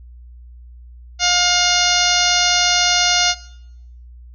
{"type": "harmonic tone", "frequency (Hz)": 711, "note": "F5", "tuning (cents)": 31, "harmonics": [1, 2, 3, 4, 5, 6, 7, 8, 9], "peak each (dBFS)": [-22, -22, -22, -22, -22, -22, -22, -22, -22], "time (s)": [1.19, 3.35], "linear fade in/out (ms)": 50, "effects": ["noise-tail reverb RT60 0.8 s tail -20 dB re dry", "added 60 Hz sine -37 dBFS peak until 4.34 s"]}